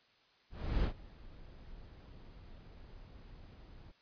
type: noise with ADSR envelope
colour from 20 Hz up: brown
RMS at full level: -30 dBFS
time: 0.5-3.92 s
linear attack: 340 ms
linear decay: 89 ms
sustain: -23 dB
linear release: 15 ms
effects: white hiss -68 dBFS RMS until 4.01 s + resampled to 11025 Hz